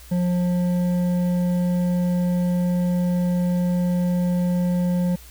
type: tone with hard clipping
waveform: triangle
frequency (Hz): 177.9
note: F3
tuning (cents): +32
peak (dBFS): -20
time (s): 0.11-5.16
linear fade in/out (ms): 10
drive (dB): 11
effects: added 60 Hz sine -43 dBFS peak until 5.3 s + white hiss -47 dBFS RMS until 5.3 s